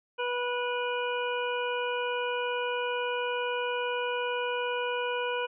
harmonic tone, 489.3 Hz, B4, 16 cents flat, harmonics 1 / 2 / 3 / 5 / 6, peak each -31 / -34 / -36 / -38 / -39 dBFS, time 0.18-5.47 s, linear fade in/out 20 ms, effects none

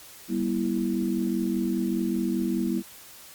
sine chord, E minor, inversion first, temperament equal with one note detuned, 196 / 241 / 329.6 Hz, G3 / B3 / E4, 0 / -42 / 0 cents, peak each -28 dBFS, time 0.28-2.83 s, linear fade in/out 50 ms, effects white hiss -47 dBFS RMS until 3.34 s + Opus 48 kbps

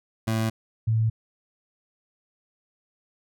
25% pulse / sine tone pair in turn, 111.5 / 111.5 Hz, A2 / A2, +23 / +23 cents, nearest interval unison, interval 0 cents, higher neither, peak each -19 dBFS, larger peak neither, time 0.27-0.5 / 0.87-1.1 s, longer neither, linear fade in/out 10 ms, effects none

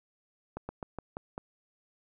slowing click train, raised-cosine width 1 ms, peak -23 dBFS, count 6, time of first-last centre 0.57-1.379 s, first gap 120 ms, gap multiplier 1.15, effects none

